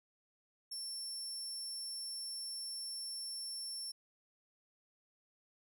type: tone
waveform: 30% pulse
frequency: 5420 Hz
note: E8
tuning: 47 cents sharp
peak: -37 dBFS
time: 0.71-3.92 s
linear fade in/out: 10 ms
effects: none